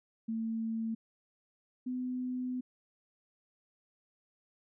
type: tone pair in turn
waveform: sine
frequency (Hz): 224.7 / 252.2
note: A3 / B3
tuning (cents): +37 / +36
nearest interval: major second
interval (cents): 199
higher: second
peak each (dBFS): -32 / -33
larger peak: first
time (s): 0.28-0.95 / 1.86-2.61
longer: second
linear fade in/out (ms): 10
effects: none